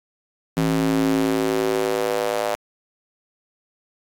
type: tone with high-pass filter sweep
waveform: square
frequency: 54.3 Hz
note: A1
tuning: 22 cents flat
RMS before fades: -21 dBFS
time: 0.57-2.55 s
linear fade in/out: 0 ms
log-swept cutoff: 200 to 610 Hz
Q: 3.2
effects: AAC 64 kbps